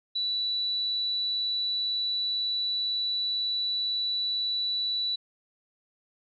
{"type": "tone", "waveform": "sine", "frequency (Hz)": 3951, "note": "B7", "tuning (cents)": 0, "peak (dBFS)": -26, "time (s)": [0.15, 5.16], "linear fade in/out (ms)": 10, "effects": []}